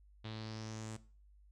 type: tone with low-pass filter sweep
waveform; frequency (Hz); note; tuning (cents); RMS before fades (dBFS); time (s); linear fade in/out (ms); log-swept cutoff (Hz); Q
sawtooth; 110; A2; 0; -45; 0.24-0.97; 10; 3600 to 8100; 4
effects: noise-tail reverb RT60 0.4 s tail -17 dB re dry + added 50 Hz sine -60 dBFS peak until 1.51 s